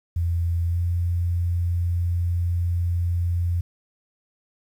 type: tone with pitch glide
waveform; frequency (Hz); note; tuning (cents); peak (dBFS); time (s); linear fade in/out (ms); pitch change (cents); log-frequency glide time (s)
sine; 85 to 86.79; F2 to F2; -46 to -10; -20; 0.16-3.61; 5; +36; 0.68-0.79
effects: 9-bit